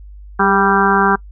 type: harmonic tone with a mistuned harmonic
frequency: 196 Hz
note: G3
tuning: in tune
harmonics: 1 / 2 / 4 / 5 / 6 / 7 / 8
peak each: -18 / -18 / -18 / -18 / -18 / -18 / -18 dBFS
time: 0.39-1.16 s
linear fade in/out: 10 ms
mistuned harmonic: 2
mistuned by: +28 cents
effects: noise-tail reverb RT60 0.1 s tail -24 dB re dry + added 50 Hz sine -33 dBFS peak until 1.31 s